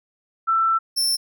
sine / sawtooth tone pair in turn, 1334 / 5370 Hz, E6 / E8, +20 / +31 cents, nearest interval 2 octaves, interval 2411 cents, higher second, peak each -16 dBFS, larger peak neither, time 0.47-0.79 / 0.96-1.17 s, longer first, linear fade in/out 20 ms, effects none

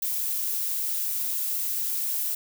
violet noise, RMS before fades -28 dBFS, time 0.02-2.35 s, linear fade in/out 5 ms, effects none

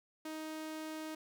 sawtooth tone, 313.2 Hz, D#4, 11 cents sharp, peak -37 dBFS, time 0.25-1.15 s, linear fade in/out 5 ms, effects none

